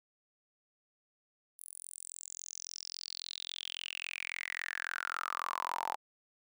sawtooth tone with high-pass filter sweep, 43.65 Hz, F1, in tune, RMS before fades -41 dBFS, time 1.58-5.96 s, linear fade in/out 20 ms, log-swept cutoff 11000 to 840 Hz, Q 8.3, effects none

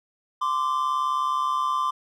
triangle tone pair together, 1035.4 / 1174.7 Hz, C6 / D6, -18 / 0 cents, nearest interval major second, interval 218 cents, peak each -23 dBFS, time 0.41-1.91 s, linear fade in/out 10 ms, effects none

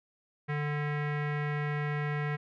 square tone with low-pass filter, 147.6 Hz, D3, 9 cents sharp, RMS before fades -32 dBFS, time 0.48-2.37 s, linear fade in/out 20 ms, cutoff 2000 Hz, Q 3.6, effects none

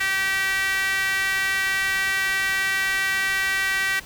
sawtooth tone with high-pass filter, 386.2 Hz, G4, 26 cents flat, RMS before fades -23 dBFS, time 0-4 s, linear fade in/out 10 ms, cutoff 1800 Hz, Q 4.7, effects pink hiss -43 dBFS RMS until 4.05 s

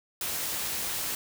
white noise, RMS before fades -32 dBFS, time 0.21-1.15 s, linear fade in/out 2 ms, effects none

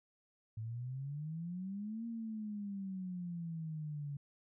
sine exponential two-way sweep, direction up then down, 108 to 233.2 to 141.1 Hz, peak -39 dBFS, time 0.57-4.17 s, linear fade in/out 5 ms, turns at 2.06 s, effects none

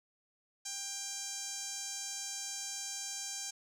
sawtooth tone with band-pass filter, 793 Hz, G5, 20 cents sharp, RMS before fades -41 dBFS, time 0.65-3.51 s, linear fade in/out 10 ms, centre 6600 Hz, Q 3.9, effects none

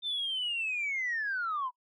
sine linear sweep, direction down, 3600 to 970 Hz, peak -29 dBFS, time 0.02-1.71 s, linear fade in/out 50 ms, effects noise-tail reverb RT60 0.1 s tail -23 dB re dry + tanh soft clip ceiling -26 dBFS

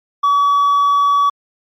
triangle tone with hard clipping, 1138 Hz, C#6, 45 cents sharp, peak -9 dBFS, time 0.23-1.3 s, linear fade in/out 10 ms, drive 1 dB, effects MP3 64 kbps

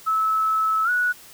sine tone with pitch glide, 1301 to 1468.8 Hz, E6 to F#6, -23 to -13 cents, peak -18 dBFS, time 0.06-1.13 s, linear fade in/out 20 ms, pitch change +210 cents, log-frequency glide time 0.84-0.9 s, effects white hiss -46 dBFS RMS until 1.33 s

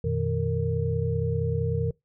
sine tone cluster, 89.7 / 120.1 / 155.7 / 461.8 Hz, F2 / B2 / D#3 / A#4, +47 / -48 / +2 / -16 cents, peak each -29 dBFS, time 0.04-1.91 s, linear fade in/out 5 ms, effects noise-tail reverb RT60 0.2 s tail -24 dB re dry

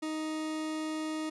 40% pulse tone, 312.1 Hz, D#4, 5 cents sharp, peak -32 dBFS, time 0.02-1.3 s, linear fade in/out 10 ms, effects resampled to 24000 Hz

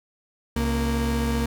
35% pulse tone pair together, 68.46 / 232.2 Hz, C#2 / A#3, -21 / -7 cents, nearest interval octave + major sixth, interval 2114 cents, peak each -23 dBFS, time 0.56-1.46 s, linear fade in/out 5 ms, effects none

